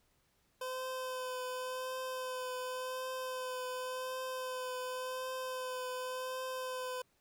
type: tone with vibrato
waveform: 25% pulse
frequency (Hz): 511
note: C5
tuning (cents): -41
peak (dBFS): -34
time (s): 0.61-7.02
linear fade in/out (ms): 5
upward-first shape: triangle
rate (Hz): 0.9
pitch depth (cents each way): 20
effects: pink hiss -74 dBFS RMS until 7.2 s